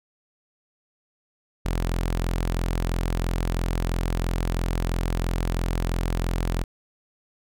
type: tone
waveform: sawtooth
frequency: 43 Hz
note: F1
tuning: 26 cents flat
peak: -19 dBFS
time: 1.65-6.64 s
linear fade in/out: 10 ms
effects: none